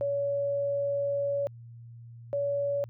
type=tone pair in turn; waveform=sine; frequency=565 / 567.3 Hz; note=C#5 / C#5; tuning=+33 / +40 cents; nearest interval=unison; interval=7 cents; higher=second; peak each=-26 dBFS; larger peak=neither; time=0.01-1.47 / 2.33-2.84 s; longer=first; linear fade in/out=0 ms; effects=added 117 Hz sine -44 dBFS peak until 2.89 s